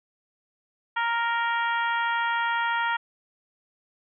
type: harmonic tone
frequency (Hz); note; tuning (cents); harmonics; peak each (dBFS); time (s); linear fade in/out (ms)
466.2; A#4; 0; 2 / 3 / 4 / 5 / 6 / 7; -26 / -28 / -30 / -38 / -40 / -39; 0.96-2.97; 10
effects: none